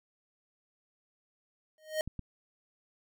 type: tone with exponential growth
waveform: square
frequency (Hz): 622.3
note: D#5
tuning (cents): 0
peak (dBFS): -26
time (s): 1.78-2.01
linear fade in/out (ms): 1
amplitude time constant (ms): 48
type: clicks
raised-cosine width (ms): 5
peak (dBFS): -26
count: 2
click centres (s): 2.076 / 2.193
effects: none